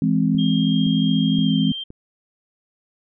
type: chord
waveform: sine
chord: E augmented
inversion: none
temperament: equal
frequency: 164.81 / 207.7 / 261.6 Hz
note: E3 / G#3 / B#3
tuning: 0 / 0 / 0 cents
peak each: -20 dBFS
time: 0.02-1.72 s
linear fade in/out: 2 ms
type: click train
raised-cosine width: 3 ms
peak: -25 dBFS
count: 4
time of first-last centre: 0.35-1.904 s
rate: 1.93 Hz
type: tone with pitch glide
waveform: sine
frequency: 3222 to 3159 Hz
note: G7 to G7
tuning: +47 to +13 cents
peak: -27 dBFS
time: 0.38-1.84 s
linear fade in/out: 10 ms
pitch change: -34 cents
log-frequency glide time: 1.44-1.5 s
effects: none